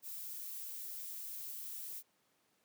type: noise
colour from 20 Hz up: violet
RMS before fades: -45 dBFS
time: 0.02-2.03 s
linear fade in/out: 50 ms
effects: pink hiss -75 dBFS RMS until 2.64 s + high-pass 200 Hz 12 dB/octave